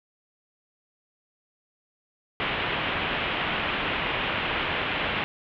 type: low-pass noise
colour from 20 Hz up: white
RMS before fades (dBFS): -28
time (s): 2.4-5.24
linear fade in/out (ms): 0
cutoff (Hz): 3200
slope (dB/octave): 48
effects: none